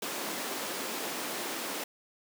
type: high-pass noise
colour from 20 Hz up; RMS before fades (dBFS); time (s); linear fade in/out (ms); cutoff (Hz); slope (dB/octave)
pink; -36; 0.02-1.84; 5; 240; 24
effects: none

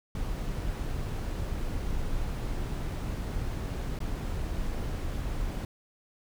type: noise with dropouts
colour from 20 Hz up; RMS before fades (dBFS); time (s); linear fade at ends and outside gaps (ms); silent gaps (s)
brown; -32; 0.15-5.65; 2; 3.99-4.003
effects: none

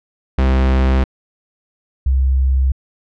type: tone pair in turn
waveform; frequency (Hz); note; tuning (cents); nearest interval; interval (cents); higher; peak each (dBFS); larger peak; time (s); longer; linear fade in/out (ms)
45% pulse / sine; 65.41 / 65.94; C2 / C2; 0 / +14; unison; 14; second; -11; neither; 0.38-1.04 / 2.06-2.72; neither; 5
effects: low-pass 3000 Hz 12 dB/octave

